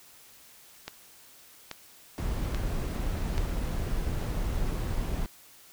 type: click train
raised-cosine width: 0.2 ms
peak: -18 dBFS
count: 4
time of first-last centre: 0.88-3.38 s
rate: 1.2 Hz
type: noise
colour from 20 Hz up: brown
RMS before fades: -30 dBFS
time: 2.18-5.26 s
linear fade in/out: 0 ms
effects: white hiss -54 dBFS RMS until 5.72 s